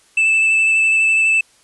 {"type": "tone with vibrato", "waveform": "triangle", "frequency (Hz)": 2637, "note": "E7", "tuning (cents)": 0, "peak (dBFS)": -10, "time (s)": [0.17, 1.41], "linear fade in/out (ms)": 5, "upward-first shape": "square", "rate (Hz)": 12, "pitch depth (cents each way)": 8, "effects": ["white hiss -53 dBFS RMS until 1.63 s", "resampled to 24000 Hz"]}